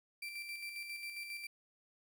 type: tone with tremolo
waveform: 35% pulse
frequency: 2349 Hz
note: D7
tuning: in tune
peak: -39 dBFS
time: 0.22-1.47 s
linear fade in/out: 5 ms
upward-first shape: square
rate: 7.4 Hz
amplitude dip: 40%
effects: 12-bit